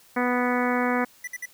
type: harmonic tone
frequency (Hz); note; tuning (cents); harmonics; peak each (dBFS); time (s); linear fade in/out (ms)
246.9; B3; 0; 1 / 2 / 3 / 4 / 5 / 6 / 7 / 8 / 9; -25 / -28 / -30 / -31 / -32 / -33 / -33 / -34 / -35; 0.16-1.05; 10
type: tone bursts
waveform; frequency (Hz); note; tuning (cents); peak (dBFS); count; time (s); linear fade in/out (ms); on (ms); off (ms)
square; 1975.5; B6; 0; -31; 3; 1.24-1.457; 5; 35; 56
effects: white hiss -55 dBFS RMS until 1.53 s